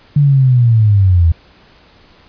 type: linear sweep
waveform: sine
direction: down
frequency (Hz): 147.6 to 79.7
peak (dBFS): -6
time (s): 0.16-1.32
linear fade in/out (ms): 5
effects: pink hiss -46 dBFS RMS until 2.28 s + resampled to 11025 Hz